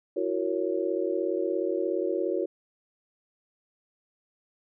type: chord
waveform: sine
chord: F# dominant seventh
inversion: third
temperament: just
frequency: 333 / 370 / 462.5 / 555 Hz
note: E4 / F#4 / A#4 / C#5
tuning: +18 / 0 / -14 / +2 cents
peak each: -31 / -29 / -32 / -32 dBFS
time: 0.16-2.46 s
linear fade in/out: 10 ms
effects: none

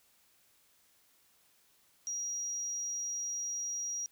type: tone with amplitude modulation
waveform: sine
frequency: 5730 Hz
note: F8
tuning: 44 cents sharp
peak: -32 dBFS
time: 2.07-4.06 s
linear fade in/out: 0 ms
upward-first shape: sine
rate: 210 Hz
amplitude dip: 25%
effects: tanh soft clip ceiling -30 dBFS + white hiss -68 dBFS RMS until 4.11 s

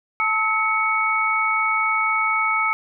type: tone cluster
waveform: sine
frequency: 880 / 1290 / 2224 Hz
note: A5 / E6 / C#7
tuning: 0 / -38 / +5 cents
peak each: -26 / -21 / -21 dBFS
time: 0.2-2.73 s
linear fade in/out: 0 ms
effects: none

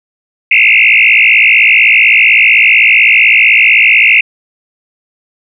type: tone with frequency modulation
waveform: sine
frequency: 2423 Hz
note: D#7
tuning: 47 cents flat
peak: -3 dBFS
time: 0.51-4.21 s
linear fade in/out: 5 ms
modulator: 55.8 Hz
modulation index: 6.2
effects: none

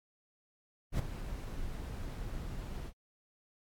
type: noise with ADSR envelope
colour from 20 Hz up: brown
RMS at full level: -28 dBFS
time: 0.92-2.93 s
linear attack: 70 ms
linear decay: 10 ms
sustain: -12 dB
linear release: 67 ms
effects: AAC 64 kbps

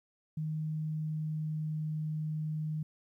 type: tone with pitch glide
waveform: sine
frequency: 155.56 to 154.66 Hz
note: D#3 to D#3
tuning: 0 to -10 cents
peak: -32 dBFS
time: 0.37-2.83 s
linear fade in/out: 5 ms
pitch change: -10 cents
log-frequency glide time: 0.62-1.88 s
effects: 12-bit

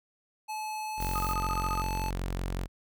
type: tone with pitch glide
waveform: square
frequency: 861 to 871 Hz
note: A5 to A5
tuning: -38 to -18 cents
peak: -34 dBFS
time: 0.48-2.11 s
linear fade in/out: 20 ms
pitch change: +20 cents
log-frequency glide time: 0.83-1.42 s
type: tone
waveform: sawtooth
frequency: 45.33 Hz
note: F#1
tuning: 35 cents flat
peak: -27 dBFS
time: 0.97-2.68 s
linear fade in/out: 50 ms
type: noise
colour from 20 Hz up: violet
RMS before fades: -41 dBFS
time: 1-1.34 s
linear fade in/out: 10 ms
type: tone bursts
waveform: sine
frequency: 1244.5 Hz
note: D#6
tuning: in tune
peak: -30 dBFS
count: 10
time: 1.15-1.815 s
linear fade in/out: 5 ms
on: 44 ms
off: 25 ms
effects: none

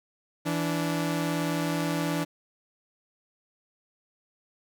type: tone pair together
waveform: sawtooth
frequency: 164.92 / 291.1 Hz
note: E3 / D4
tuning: +1 / -15 cents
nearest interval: minor seventh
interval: 984 cents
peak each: -25 dBFS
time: 0.45-2.25 s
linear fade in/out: 20 ms
effects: none

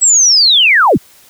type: linear sweep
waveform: sine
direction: down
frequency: 7902 to 51.91 Hz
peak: -5 dBFS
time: 0.01-0.98 s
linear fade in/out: 20 ms
effects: white hiss -44 dBFS RMS until 1.29 s

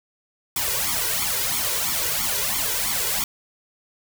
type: noise with flanger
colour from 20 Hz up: white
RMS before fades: -24 dBFS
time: 0.56-3.24 s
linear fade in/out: 2 ms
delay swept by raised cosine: 0.89 to 2.09 ms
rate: 3 Hz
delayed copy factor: +0.95
effects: none

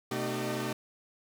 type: tone cluster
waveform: sawtooth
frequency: 127.6 / 223.5 / 304.4 / 383.3 / 605 Hz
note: C3 / A3 / D#4 / G4 / D#5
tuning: -43 / +27 / -38 / -39 / -49 cents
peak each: -34 / -33 / -34 / -34 / -36 dBFS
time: 0.11-0.73 s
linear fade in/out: 5 ms
effects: none

